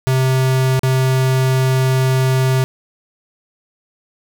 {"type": "tone with dropouts", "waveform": "square", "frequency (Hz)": 130.81, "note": "C3", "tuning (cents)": 0, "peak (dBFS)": -13, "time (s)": [0.07, 2.64], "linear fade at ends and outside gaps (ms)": 0, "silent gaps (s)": [0.793, 0.833], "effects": []}